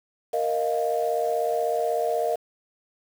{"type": "chord", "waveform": "sine", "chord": "Bb suspended fourth", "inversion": "none", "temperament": "equal", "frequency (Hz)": [466.2, 622.3, 698.5], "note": ["Bb4", "Eb5", "F5"], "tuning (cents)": [0, 0, 0], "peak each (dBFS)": -26, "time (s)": [0.33, 2.36], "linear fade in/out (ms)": 10, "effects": ["tanh soft clip ceiling -12 dBFS", "7-bit"]}